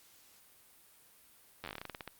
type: slowing click train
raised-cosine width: 0.3 ms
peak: -25 dBFS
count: 15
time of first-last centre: 1.64-2.077 s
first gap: 10 ms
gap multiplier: 1.16
effects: white hiss -62 dBFS RMS until 2.19 s + Opus 48 kbps